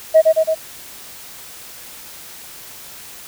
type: tone with echo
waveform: sine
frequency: 637 Hz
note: D#5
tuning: 41 cents sharp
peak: -4 dBFS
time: 0.14-0.22 s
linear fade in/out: 20 ms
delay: 110 ms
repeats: 3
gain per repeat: -3 dB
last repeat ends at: 0.55 s
effects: tanh soft clip ceiling -2 dBFS + white hiss -37 dBFS RMS until 3.27 s